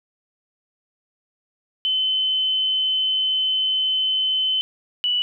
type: tone pair in turn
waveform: sine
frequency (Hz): 3051 / 2956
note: G7 / F#7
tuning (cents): -48 / -2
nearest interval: minor second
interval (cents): 54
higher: first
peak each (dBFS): -18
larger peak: neither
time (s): 1.85-4.61 / 5.04-5.22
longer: first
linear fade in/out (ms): 0
effects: none